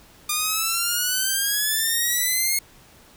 5% pulse exponential sweep, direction up, 1206 to 2169 Hz, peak -10 dBFS, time 0.29-2.59 s, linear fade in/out 5 ms, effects pink hiss -51 dBFS RMS until 3.16 s

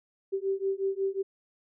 sine beating tone pair, 386.1 / 391.6 Hz, G4 / G4, -26 / -2 cents, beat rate 5.5 Hz, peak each -30 dBFS, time 0.32-1.23 s, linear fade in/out 20 ms, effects none

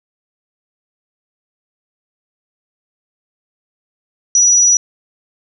sine tone, 5860 Hz, F#8, 18 cents flat, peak -7 dBFS, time 4.35-4.77 s, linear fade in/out 2 ms, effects none

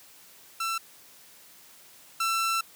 sawtooth tone pair in turn, 1340 / 1340 Hz, E6 / E6, +28 / +28 cents, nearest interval unison, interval 0 cents, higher neither, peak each -24 / -21 dBFS, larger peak second, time 0.6-0.78 / 2.2-2.61 s, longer second, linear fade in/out 5 ms, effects white hiss -53 dBFS RMS until 2.75 s + high-pass 100 Hz 12 dB/octave

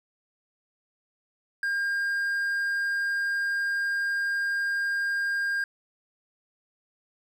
triangle tone, 1608 Hz, G6, 44 cents sharp, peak -23 dBFS, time 1.63-5.64 s, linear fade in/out 2 ms, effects none

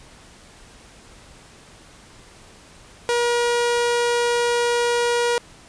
sawtooth tone, 477.8 Hz, A#4, 43 cents sharp, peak -14 dBFS, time 3.09-5.38 s, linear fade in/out 0 ms, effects pink hiss -47 dBFS RMS until 5.68 s + resampled to 22050 Hz

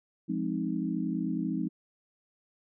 sine chord, F minor seventh, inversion none, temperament equal, 174.61 / 207.7 / 261.6 / 311.1 Hz, F3 / Ab3 / C4 / Eb4, 0 / 0 / 0 / 0 cents, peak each -34 dBFS, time 0.28-1.69 s, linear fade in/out 20 ms, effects none

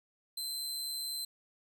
sawtooth tone, 4086 Hz, C8, 42 cents flat, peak -33 dBFS, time 0.37-1.25 s, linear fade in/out 5 ms, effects none

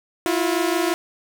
sawtooth tone pair together, 329.6 / 355.4 Hz, E4 / F4, 0 / +30 cents, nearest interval minor second, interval 130 cents, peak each -18 dBFS, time 0.26-0.94 s, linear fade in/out 0 ms, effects 7-bit

